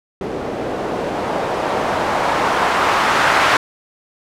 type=noise with low-pass filter sweep; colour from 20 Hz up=blue; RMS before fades=-18 dBFS; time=0.21-3.57 s; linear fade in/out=2 ms; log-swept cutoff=400 to 1400 Hz; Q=1.3; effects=none